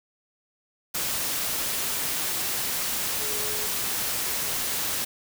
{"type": "tone in noise", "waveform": "sine", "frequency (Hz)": 424.9, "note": "G#4", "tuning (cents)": 40, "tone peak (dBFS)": -38, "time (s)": [3.19, 3.67], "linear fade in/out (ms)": 10, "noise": "white", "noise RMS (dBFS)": -28, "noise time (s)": [0.94, 5.05], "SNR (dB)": -13, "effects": []}